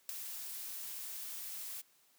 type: noise with ADSR envelope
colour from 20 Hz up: blue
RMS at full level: -34 dBFS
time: 0.09-1.82 s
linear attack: 3 ms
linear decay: 6 ms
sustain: -10 dB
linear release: 18 ms
effects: white hiss -69 dBFS RMS until 2.18 s + high-pass 150 Hz 12 dB/octave